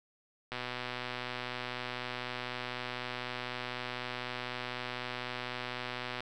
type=click train; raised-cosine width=0.3 ms; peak=-21 dBFS; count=706; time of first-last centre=0.52-6.205 s; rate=124 Hz; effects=none